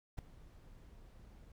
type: noise with ADSR envelope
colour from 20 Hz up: brown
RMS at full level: -38 dBFS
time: 0.17-1.52 s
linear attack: 18 ms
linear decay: 5 ms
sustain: -19 dB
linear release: 3 ms
effects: none